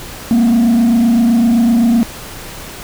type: tone with frequency modulation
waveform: sine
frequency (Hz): 233.1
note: A#3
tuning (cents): 0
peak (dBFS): -5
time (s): 0.31-2.03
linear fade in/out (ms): 0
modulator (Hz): 27.8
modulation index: 0.55
effects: tanh soft clip ceiling -7 dBFS + pink hiss -30 dBFS RMS until 2.83 s